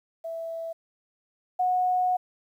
sine tone pair in turn, 659.3 / 731.2 Hz, E5 / F#5, 0 / -21 cents, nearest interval major second, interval 179 cents, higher second, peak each -31 / -21 dBFS, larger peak second, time 0.24-0.73 / 1.59-2.17 s, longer second, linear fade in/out 10 ms, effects 10-bit

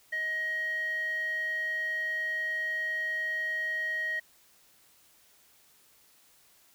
square tone with band-pass filter, 629 Hz, D#5, 19 cents sharp, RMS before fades -32 dBFS, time 0.12-4.2 s, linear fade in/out 10 ms, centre 1900 Hz, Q 7.2, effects white hiss -62 dBFS RMS until 6.74 s

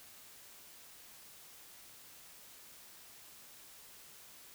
silence, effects white hiss -56 dBFS RMS until 4.54 s

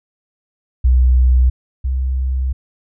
sine tone pair in turn, 62.9 / 64.93 Hz, B1 / C2, +32 / -13 cents, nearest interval minor second, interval 55 cents, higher second, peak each -8 / -15 dBFS, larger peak first, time 0.84-1.5 / 1.84-2.53 s, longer second, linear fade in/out 10 ms, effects none

